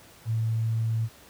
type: tone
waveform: sine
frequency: 112.6 Hz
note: A2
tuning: 40 cents sharp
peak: -23 dBFS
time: 0.25-1.09 s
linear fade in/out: 50 ms
effects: pink hiss -52 dBFS RMS until 1.29 s + high-pass 60 Hz 12 dB/octave